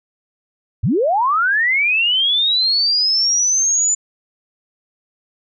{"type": "linear sweep", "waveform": "sine", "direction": "up", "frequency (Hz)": [73.42, 7070], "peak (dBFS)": -13, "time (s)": [0.83, 3.95], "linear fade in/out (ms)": 10, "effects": []}